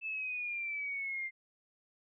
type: exponential sweep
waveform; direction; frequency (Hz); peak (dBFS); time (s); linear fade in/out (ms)
sine; down; 2637 to 2093; -35; 0.01-1.31; 50
effects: none